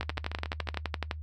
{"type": "two click trains", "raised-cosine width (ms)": 0.3, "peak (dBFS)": [-14, -20], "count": [14, 11], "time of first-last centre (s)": [[0.01, 1.112], [0.03, 0.744]], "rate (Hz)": [11.8, 14], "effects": ["noise-tail reverb RT60 0.1 s tail -19 dB re dry", "added 77 Hz sine -37 dBFS peak until 1.22 s"]}